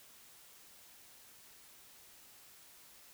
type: silence
effects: white hiss -59 dBFS RMS until 3.13 s